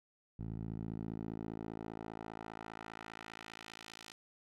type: tone with band-pass filter sweep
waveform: 10% pulse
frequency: 55 Hz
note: A1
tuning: in tune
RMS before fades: -45 dBFS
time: 0.39-4.13 s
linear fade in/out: 5 ms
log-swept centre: 110 to 4600 Hz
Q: 0.85
effects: none